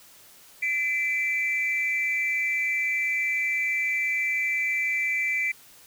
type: tone pair together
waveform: sine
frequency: 2026 / 2338 Hz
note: B6 / D7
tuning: +44 / -8 cents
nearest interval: major second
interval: 248 cents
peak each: -26 / -24 dBFS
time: 0.62-5.52 s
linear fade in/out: 10 ms
effects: tanh soft clip ceiling -18 dBFS + white hiss -52 dBFS RMS until 5.86 s